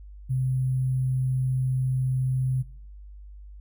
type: tone with sample-and-hold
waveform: sine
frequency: 129.6 Hz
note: C3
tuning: 16 cents flat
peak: -22 dBFS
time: 0.29-2.63 s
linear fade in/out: 20 ms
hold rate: 11025 Hz
effects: noise-tail reverb RT60 0.6 s tail -23 dB re dry + added 50 Hz sine -41 dBFS peak until 3.6 s